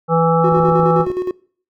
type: harmonic tone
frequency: 165.1 Hz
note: E3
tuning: 3 cents sharp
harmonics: 1 / 3 / 5 / 7 / 8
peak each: -16 / -15 / -18 / -24 / -20 dBFS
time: 0.08-1.06 s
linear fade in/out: 50 ms
type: tone with tremolo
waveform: triangle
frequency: 364.9 Hz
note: F#4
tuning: 24 cents flat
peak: -14 dBFS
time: 0.44-1.31 s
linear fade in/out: 2 ms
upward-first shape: square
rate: 9.6 Hz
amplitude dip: 60%
type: clicks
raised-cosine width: 2 ms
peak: -15 dBFS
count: 11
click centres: 0.522 / 0.57 / 0.603 / 0.636 / 0.687 / 0.72 / 0.796 / 0.833 / 1 / 1.07 / 1.102 s
effects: noise-tail reverb RT60 0.5 s tail -23 dB re dry